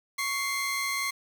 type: tone pair together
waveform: sawtooth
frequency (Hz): 1108.7 / 2093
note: C#6 / C7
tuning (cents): 0 / 0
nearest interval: major seventh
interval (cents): 1100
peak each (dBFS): -29 / -26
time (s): 0.18-1.11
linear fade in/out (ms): 10
effects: 8-bit